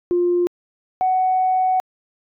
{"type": "tone pair in turn", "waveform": "sine", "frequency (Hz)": [352, 745.9], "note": ["F4", "F#5"], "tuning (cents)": [14, 14], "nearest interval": "octave + minor second", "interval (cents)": 1300, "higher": "second", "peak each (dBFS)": -14, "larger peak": "neither", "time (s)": [[0.11, 0.47], [1.01, 1.8]], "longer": "second", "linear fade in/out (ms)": 0, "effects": ["tanh soft clip ceiling -10 dBFS"]}